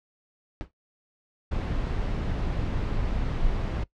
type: noise with exponential decay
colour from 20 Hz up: brown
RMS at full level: -31 dBFS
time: 0.61-0.71 s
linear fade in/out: 0 ms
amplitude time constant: 20 ms
type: noise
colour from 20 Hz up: brown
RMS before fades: -27 dBFS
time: 1.51-3.84 s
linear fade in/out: 10 ms
effects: noise-tail reverb RT60 0.1 s tail -20 dB re dry + low-pass 4000 Hz 12 dB/octave